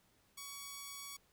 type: tone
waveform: 5% pulse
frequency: 1124 Hz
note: C#6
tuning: 24 cents sharp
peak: -34 dBFS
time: 0.37-1.17 s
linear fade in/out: 10 ms
effects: pink hiss -72 dBFS RMS until 1.32 s